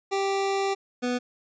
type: tone pair in turn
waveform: 25% pulse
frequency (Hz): 392 / 246.9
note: G4 / B3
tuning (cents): 0 / 0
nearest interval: minor sixth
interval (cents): 800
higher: first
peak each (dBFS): -20 / -21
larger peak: first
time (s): 0.11-0.75 / 1.02-1.19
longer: first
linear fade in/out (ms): 20
effects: resampled to 16000 Hz